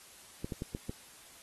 clicks, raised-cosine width 3 ms, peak -23 dBFS, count 5, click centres 0.445 / 0.522 / 0.621 / 0.749 / 0.895 s, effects white hiss -55 dBFS RMS until 1.42 s + AAC 32 kbps

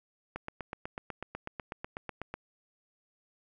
click train, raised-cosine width 0.5 ms, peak -22 dBFS, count 17, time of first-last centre 0.36-2.34 s, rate 8.08 Hz, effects none

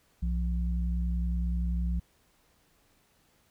sine tone pair together, 61.7 / 174.51 Hz, B1 / F3, -1 / -1 cents, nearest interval octave + tritone, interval 1800 cents, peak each -27 / -34 dBFS, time 0.22-2 s, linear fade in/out 10 ms, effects pink hiss -67 dBFS RMS until 3.5 s

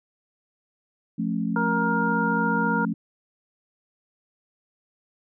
sine chord, F augmented, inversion none, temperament just, 174.61 / 218.3 / 272.8 Hz, F3 / A3 / C#4, 0 / -13 / -28 cents, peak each -28 / -26 / -30 dBFS, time 1.18-2.94 s, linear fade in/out 10 ms
harmonic tone, 470 Hz, A#4, 14 cents sharp, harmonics 1 / 2 / 3, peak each -30 / -26 / -26 dBFS, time 1.56-2.85 s, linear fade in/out 2 ms
effects none

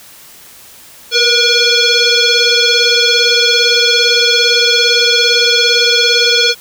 sine tone with frequency modulation, 488.8 Hz, B4, 18 cents flat, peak -7 dBFS, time 1.11-6.55 s, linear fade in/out 50 ms, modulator 960 Hz, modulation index 5, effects white hiss -38 dBFS RMS until 6.6 s

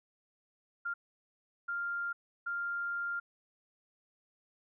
sine tone bursts at uneven times, 1396.9 Hz, F6, in tune, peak -33 dBFS, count 3, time 0.85-0.94 / 1.68-2.13 / 2.46-3.2 s, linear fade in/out 10 ms, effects none

